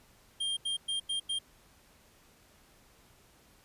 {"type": "tone bursts at uneven times", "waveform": "square", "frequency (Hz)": 3200, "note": "G7", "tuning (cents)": 35, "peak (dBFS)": -31, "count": 5, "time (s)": [[0.4, 0.57], [0.65, 0.77], [0.88, 1], [1.09, 1.2], [1.29, 1.39]], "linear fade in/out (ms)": 10, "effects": ["pink hiss -62 dBFS RMS until 3.64 s", "resampled to 32000 Hz"]}